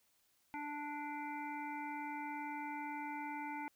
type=harmonic tone; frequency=293.7 Hz; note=D4; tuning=in tune; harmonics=1 / 3 / 5 / 7 / 8; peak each=-46 / -43 / -52 / -50 / -53 dBFS; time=0.54-3.68 s; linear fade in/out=0 ms; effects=white hiss -75 dBFS RMS until 3.75 s